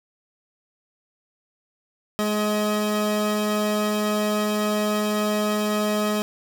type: tone pair together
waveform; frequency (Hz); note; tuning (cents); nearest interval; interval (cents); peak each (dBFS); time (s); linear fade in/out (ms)
30% pulse; 210.3 / 632.7; G#3 / D#5; +22 / +29; octave + perfect fifth; 1907; -20 / -23; 2.19-6.22; 0
effects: none